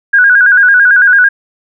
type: tone with vibrato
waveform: sine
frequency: 1550 Hz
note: G6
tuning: 20 cents flat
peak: -3 dBFS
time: 0.13-1.29 s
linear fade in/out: 10 ms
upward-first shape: square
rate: 9 Hz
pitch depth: 77 cents each way
effects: none